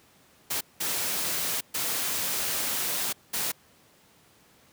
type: noise bursts at uneven times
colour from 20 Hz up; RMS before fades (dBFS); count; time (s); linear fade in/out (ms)
white; -29; 4; 0.5-0.61 / 0.8-1.61 / 1.74-3.13 / 3.33-3.52; 10
effects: pink hiss -59 dBFS RMS until 4.72 s + high-pass 100 Hz 12 dB/octave